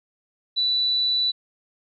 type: tone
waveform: sine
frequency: 3965 Hz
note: B7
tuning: 6 cents sharp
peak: -19 dBFS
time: 0.56-1.32 s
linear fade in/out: 20 ms
effects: none